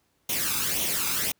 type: noise with flanger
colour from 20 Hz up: white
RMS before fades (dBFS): -27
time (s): 0.29-1.32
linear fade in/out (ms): 5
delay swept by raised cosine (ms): 0.31 to 0.82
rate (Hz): 1.9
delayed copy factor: +0.65
effects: pink hiss -70 dBFS RMS until 1.39 s + high-pass 60 Hz 12 dB/octave